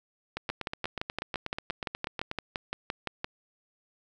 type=two click trains; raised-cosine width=0.3 ms; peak=-17 / -15 dBFS; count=17 / 17; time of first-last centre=0.37-2.314 / 0.5-3.244 s; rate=8.23 / 5.83 Hz; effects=none